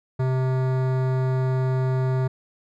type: tone with hard clipping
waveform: sine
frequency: 129.9 Hz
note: C3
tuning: 12 cents flat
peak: -22 dBFS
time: 0.19-2.28 s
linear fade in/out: 10 ms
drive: 17 dB
effects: none